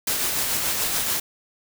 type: noise with tremolo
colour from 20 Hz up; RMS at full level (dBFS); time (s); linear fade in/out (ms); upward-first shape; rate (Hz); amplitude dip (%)
white; -23; 0.07-1.2; 5; sine; 6.9; 30
effects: none